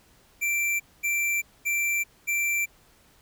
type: tone bursts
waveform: square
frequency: 2349 Hz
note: D7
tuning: in tune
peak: -24 dBFS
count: 4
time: 0.41-2.66 s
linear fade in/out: 20 ms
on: 390 ms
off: 230 ms
effects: pink hiss -59 dBFS RMS until 3.21 s